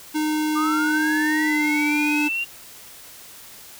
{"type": "tone with pitch glide", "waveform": "square", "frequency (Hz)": [306.8, 297.4], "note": ["D#4", "D4"], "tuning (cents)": [-24, 22], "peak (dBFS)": -21, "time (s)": [0.14, 2.29], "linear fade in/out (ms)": 20, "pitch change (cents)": -54, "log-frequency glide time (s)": [1.42, 1.71]}
{"type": "linear sweep", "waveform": "sine", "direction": "up", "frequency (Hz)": [1190, 2794], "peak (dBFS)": -22, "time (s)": [0.55, 2.45], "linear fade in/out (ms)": 20}
{"effects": ["white hiss -43 dBFS RMS until 3.79 s"]}